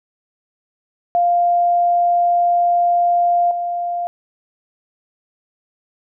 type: tone with level steps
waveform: sine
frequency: 698.5 Hz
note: F5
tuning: in tune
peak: -12 / -19 dBFS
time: 1.15-4.07 s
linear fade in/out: 0 ms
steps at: 3.51 s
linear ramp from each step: 2 ms
effects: none